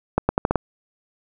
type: accelerating click train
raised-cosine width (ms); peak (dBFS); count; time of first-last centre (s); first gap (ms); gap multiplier
1; -3; 6; 0.18-0.557; 110; 0.81
effects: none